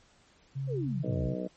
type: tone with vibrato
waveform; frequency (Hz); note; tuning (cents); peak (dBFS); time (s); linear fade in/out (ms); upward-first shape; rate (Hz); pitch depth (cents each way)
sine; 134.9; C#3; -47; -31; 0.55-1.35; 20; sine; 4; 17
type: exponential sweep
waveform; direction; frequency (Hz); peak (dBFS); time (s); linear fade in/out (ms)
sine; down; 560 to 51.91; -32; 0.67-1.31; 50
type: harmonic tone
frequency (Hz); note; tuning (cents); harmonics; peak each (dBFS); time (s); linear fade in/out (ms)
62.2; B1; +13; 3 / 4 / 5 / 6 / 7 / 8 / 9 / 10; -36 / -43 / -39 / -48 / -42 / -39 / -48 / -40; 1.03-1.48; 10
effects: pink hiss -63 dBFS RMS until 1.56 s + MP3 32 kbps